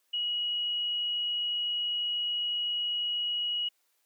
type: tone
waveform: sine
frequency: 2907 Hz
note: F#7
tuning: 31 cents flat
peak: -28 dBFS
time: 0.13-3.69 s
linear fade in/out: 10 ms
effects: white hiss -73 dBFS RMS until 4.05 s + high-pass 400 Hz 12 dB/octave